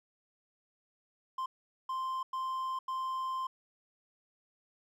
triangle tone bursts at uneven times, 1045 Hz, C6, 2 cents flat, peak -31 dBFS, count 4, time 1.38-1.46 / 1.89-2.23 / 2.33-2.79 / 2.88-3.47 s, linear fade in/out 5 ms, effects none

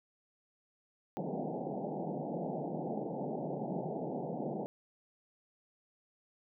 pink band-pass noise, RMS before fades -38 dBFS, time 1.17-4.66 s, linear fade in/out 0 ms, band 140 to 850 Hz, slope 96 dB/octave, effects none

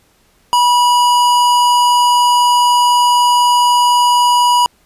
sine tone with hard clipping, 973 Hz, B5, 26 cents flat, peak -10 dBFS, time 0.53-4.66 s, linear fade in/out 0 ms, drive 17 dB, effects pink hiss -54 dBFS RMS until 4.85 s + resampled to 32000 Hz

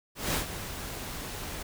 pink noise with ADSR envelope, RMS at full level -27 dBFS, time 0.15-1.63 s, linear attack 190 ms, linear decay 110 ms, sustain -11 dB, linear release 9 ms, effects none

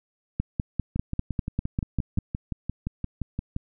two click trains, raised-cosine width 5 ms, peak -16 / -12 dBFS, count 16 / 10, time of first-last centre 0.96-3.564 / 0.4-2.186 s, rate 5.76 / 5.04 Hz, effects none

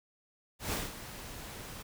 pink noise with ADSR envelope, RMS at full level -33 dBFS, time 0.59-1.83 s, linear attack 130 ms, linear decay 190 ms, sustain -12 dB, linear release 16 ms, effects none

